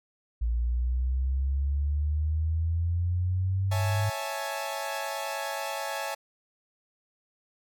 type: exponential sweep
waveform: sine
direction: up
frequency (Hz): 57 to 103.83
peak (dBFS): -24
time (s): 0.41-4.1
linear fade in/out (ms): 10
type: chord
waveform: sawtooth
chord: A major seventh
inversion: first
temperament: equal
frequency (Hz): 554.4 / 659.3 / 830.6 / 880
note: C#5 / E5 / G#5 / A5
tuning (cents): 0 / 0 / 0 / 0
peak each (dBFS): -33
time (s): 3.71-6.15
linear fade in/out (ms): 10
effects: none